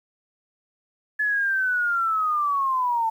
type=linear sweep; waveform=sine; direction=down; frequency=1720 to 884 Hz; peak=-20 dBFS; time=1.19-3.1 s; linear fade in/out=10 ms; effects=9-bit